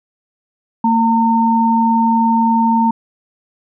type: tone pair together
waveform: sine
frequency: 227.9 / 911.6 Hz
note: A#3 / A#5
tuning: -39 / -39 cents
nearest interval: 2 octaves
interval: 2400 cents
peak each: -13 dBFS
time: 0.84-2.91 s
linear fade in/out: 5 ms
effects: none